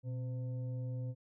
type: tone with frequency modulation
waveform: sine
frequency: 122.8 Hz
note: B2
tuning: 9 cents flat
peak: -36 dBFS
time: 0.03-1.15 s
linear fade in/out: 50 ms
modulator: 389 Hz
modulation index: 0.37
effects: none